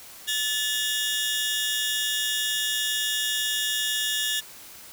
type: tone cluster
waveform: sawtooth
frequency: 1740 / 2868 / 3362 / 3678 Hz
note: A6 / F7 / G#7 / A#7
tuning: -20 / +45 / +20 / -24 cents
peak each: -27 dBFS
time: 0.27-4.41 s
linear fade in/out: 20 ms
effects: white hiss -45 dBFS RMS until 4.92 s